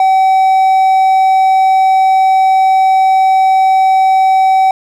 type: tone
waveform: triangle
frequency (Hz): 763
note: G5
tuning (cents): -47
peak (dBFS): -4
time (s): 0-4.71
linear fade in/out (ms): 2
effects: none